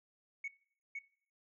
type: tone with echo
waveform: sine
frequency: 2217 Hz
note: C#7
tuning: in tune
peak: -36 dBFS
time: 0.44-0.48 s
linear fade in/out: 5 ms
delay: 510 ms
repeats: 1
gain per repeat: -2 dB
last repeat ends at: 0.99 s
effects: noise-tail reverb RT60 0.5 s tail -20 dB re dry + tanh soft clip ceiling -35 dBFS